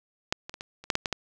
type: clicks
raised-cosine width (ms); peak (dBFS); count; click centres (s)
0.2; -7 / -21 / -22 / -20 / -27 / -6 / -7 / -10 / -10; 9; 0.325 / 0.495 / 0.541 / 0.609 / 0.84 / 0.902 / 0.954 / 1.058 / 1.127
effects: none